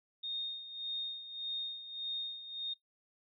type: tone with tremolo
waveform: sine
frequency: 3689 Hz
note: A#7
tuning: 19 cents flat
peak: -34 dBFS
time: 0.23-2.74 s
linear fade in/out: 10 ms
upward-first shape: sine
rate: 1.7 Hz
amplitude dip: 70%
effects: noise-tail reverb RT60 0.1 s tail -17 dB re dry